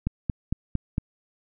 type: click train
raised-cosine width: 5 ms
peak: -12 dBFS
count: 5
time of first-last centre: 0.07-0.981 s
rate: 4.39 Hz
effects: none